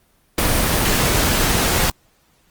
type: noise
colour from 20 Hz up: pink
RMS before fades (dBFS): -17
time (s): 0.38-1.9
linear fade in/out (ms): 2
effects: pink hiss -59 dBFS RMS until 2.5 s + Opus 24 kbps